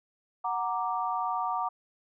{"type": "chord", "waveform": "sine", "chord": "Gb augmented", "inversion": "none", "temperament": "equal", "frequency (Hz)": [740, 932.3, 1174.7], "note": ["Gb5", "Bb5", "D6"], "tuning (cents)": [0, 0, 0], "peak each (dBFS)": -32, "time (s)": [0.44, 1.69], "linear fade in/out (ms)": 10, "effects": []}